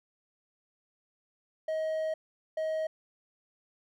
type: tone bursts at uneven times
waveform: triangle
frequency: 632 Hz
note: D#5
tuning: 27 cents sharp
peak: -27 dBFS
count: 2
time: 1.68-2.14 / 2.57-2.87 s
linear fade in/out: 5 ms
effects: none